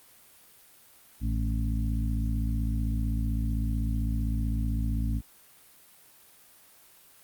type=harmonic tone with a mistuned harmonic; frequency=55.7 Hz; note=A1; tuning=22 cents sharp; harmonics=1 / 2 / 3 / 4 / 5; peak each=-27 / -32 / -41 / -35 / -39 dBFS; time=1.2-5.22 s; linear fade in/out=50 ms; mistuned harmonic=3; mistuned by=-58 cents; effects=white hiss -56 dBFS RMS until 7.23 s + Opus 32 kbps

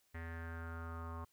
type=tone with low-pass filter sweep; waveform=square; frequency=82.8 Hz; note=E2; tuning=8 cents sharp; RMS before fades=-45 dBFS; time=0.14-1.25 s; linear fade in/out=10 ms; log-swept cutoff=1900 to 1100 Hz; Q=6.2; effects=white hiss -75 dBFS RMS until 1.32 s

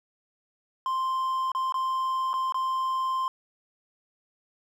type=tone with dropouts; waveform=triangle; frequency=1046.5 Hz; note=C6; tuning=in tune; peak=-23 dBFS; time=0.86-3.28 s; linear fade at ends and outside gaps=1 ms; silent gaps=1.518-1.549 / 1.723-1.742 / 2.332-2.339 / 2.523-2.544 s; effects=none

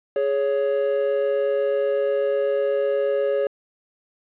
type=tone pair together; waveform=triangle; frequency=417.1 / 556.8 Hz; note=G#4 / C#5; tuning=+7 / +8 cents; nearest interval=perfect fourth; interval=501 cents; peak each=-21 / -19 dBFS; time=0.16-3.47 s; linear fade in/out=2 ms; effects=resampled to 8000 Hz + 9-bit

